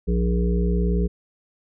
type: harmonic tone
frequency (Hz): 58.9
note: A#1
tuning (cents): +19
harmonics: 1 / 3 / 5 / 7 / 8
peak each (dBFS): -20 / -23 / -35 / -28 / -34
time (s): 0.07-1.08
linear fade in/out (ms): 20
effects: none